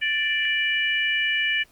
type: harmonic tone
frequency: 587.3 Hz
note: D5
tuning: in tune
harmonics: 3 / 4 / 5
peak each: -24 / -25 / -26 dBFS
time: 0.01-1.64 s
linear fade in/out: 20 ms
effects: pink hiss -58 dBFS RMS until 1.71 s + Opus 24 kbps